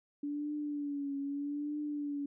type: tone with vibrato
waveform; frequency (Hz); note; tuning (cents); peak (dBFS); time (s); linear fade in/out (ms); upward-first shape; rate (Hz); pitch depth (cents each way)
sine; 288; D4; -34; -34; 0.23-2.26; 5; triangle; 0.8; 63
effects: none